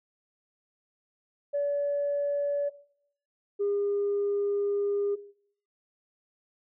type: tone pair in turn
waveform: sine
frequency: 573 / 405.2 Hz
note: D5 / G#4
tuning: -43 / -43 cents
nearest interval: tritone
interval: 600 cents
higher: first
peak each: -24 dBFS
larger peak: neither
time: 1.53-2.7 / 3.59-5.16 s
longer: second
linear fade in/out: 20 ms
effects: noise-tail reverb RT60 0.6 s tail -17 dB re dry + tanh soft clip ceiling -21 dBFS

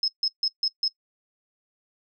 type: tone bursts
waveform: sine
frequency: 5170 Hz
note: E8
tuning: 34 cents flat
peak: -20 dBFS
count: 5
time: 0.03-0.88 s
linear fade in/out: 2 ms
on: 50 ms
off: 150 ms
effects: noise-tail reverb RT60 0.1 s tail -22 dB re dry

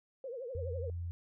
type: tone with vibrato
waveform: sine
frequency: 501 Hz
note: B4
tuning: 25 cents sharp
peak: -39 dBFS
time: 0.24-0.9 s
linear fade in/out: 2 ms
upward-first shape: triangle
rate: 12 Hz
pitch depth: 190 cents each way
type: tone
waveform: sine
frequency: 86 Hz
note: F2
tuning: 26 cents flat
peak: -36 dBFS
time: 0.55-1.11 s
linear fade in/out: 0 ms
effects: none

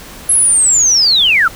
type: linear sweep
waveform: sine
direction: down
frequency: 11040 to 1261 Hz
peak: -7 dBFS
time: 0.29-1.48 s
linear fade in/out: 5 ms
effects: pink hiss -33 dBFS RMS until 1.55 s

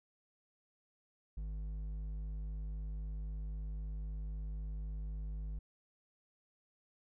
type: tone with hard clipping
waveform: sine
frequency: 51.91 Hz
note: G#1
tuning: in tune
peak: -40 dBFS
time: 1.37-5.59 s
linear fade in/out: 5 ms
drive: 6 dB
effects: none

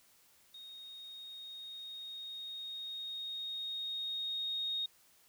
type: tone with level ramp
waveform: sine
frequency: 3725 Hz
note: A#7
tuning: 2 cents flat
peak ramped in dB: -48 to -33 dBFS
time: 0.54-4.86 s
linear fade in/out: 5 ms
effects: white hiss -66 dBFS RMS until 5.28 s

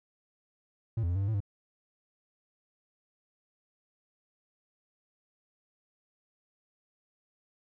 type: tone with pitch steps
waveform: triangle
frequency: 113.6 / 85.3 / 88.2 / 97.4 / 99 / 110.6 / 99.9 Hz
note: A#2 / F2 / F2 / G2 / G2 / A2 / G2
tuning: -44 / -40 / +18 / -11 / +18 / +9 / +33 cents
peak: -25 dBFS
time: 0.97-1.404 s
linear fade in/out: 5 ms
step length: 62 ms
effects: none

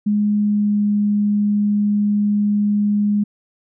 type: tone with pitch glide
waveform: sine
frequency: 208 to 206.6 Hz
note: G#3 to G#3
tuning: +3 to -9 cents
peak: -14 dBFS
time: 0.06-3.24 s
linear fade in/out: 10 ms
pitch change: -12 cents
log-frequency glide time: 0.38-0.84 s
effects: none

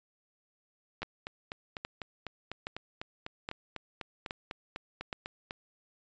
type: two click trains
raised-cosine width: 0.3 ms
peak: -20 / -22 dBFS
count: 6 / 19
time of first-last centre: 1.03-5.128 / 1.02-5.509 s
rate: 1.22 / 4.01 Hz
effects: resampled to 16000 Hz

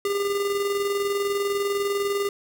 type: tone with tremolo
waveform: square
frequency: 402 Hz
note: G4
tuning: 44 cents sharp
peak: -22 dBFS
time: 0.05-2.29 s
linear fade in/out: 2 ms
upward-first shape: square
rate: 20 Hz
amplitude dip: 35%
effects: none

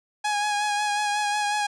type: tone with vibrato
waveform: sawtooth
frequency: 830.6 Hz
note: G#5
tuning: in tune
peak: -19 dBFS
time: 0.24-1.67 s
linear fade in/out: 10 ms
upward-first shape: sine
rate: 5.5 Hz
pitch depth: 25 cents each way
effects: resampled to 22050 Hz

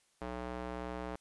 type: tone with band-pass filter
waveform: square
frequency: 61.4 Hz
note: B1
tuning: 9 cents flat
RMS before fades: -41 dBFS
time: 0.21-1.16 s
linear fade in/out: 5 ms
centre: 730 Hz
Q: 0.76
effects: white hiss -72 dBFS RMS until 1.2 s + resampled to 24000 Hz

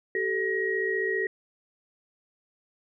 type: tone cluster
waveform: sine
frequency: 384.6 / 439.7 / 1893 Hz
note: G4 / A4 / A#6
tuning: -33 / -1 / +26 cents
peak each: -29 / -31 / -28 dBFS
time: 0.15-1.27 s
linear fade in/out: 2 ms
effects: none

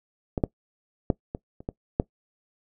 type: clicks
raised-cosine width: 2 ms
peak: -13 / -7 / -7 / -17 / -29 / -16 / -6 dBFS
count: 7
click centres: 0.378 / 0.438 / 1.102 / 1.349 / 1.605 / 1.689 / 1.999 s
effects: noise-tail reverb RT60 0.1 s tail -21 dB re dry

